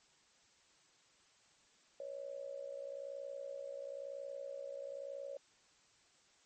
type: tone with amplitude modulation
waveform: sine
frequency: 556 Hz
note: C#5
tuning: 5 cents sharp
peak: -39 dBFS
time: 2-5.37 s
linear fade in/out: 2 ms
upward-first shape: sine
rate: 61 Hz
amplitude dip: 80%
effects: white hiss -69 dBFS RMS until 6.45 s + MP3 32 kbps